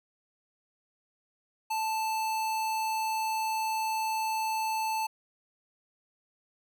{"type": "tone", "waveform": "square", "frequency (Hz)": 880, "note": "A5", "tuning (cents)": 0, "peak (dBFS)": -29, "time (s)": [1.7, 5.07], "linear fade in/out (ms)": 10, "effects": []}